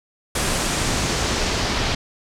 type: noise with low-pass filter sweep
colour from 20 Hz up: pink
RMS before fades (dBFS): -22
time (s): 0.35-1.95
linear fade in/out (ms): 5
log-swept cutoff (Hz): 9600 to 4700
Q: 1.3
effects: none